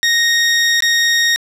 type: tone with dropouts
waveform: 20% pulse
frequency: 1864.7 Hz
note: A#6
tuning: in tune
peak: -6 dBFS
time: 0.03-1.36 s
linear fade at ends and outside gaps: 0 ms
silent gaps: 0.805-0.823 s
effects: low-pass 10000 Hz 12 dB/octave + 8-bit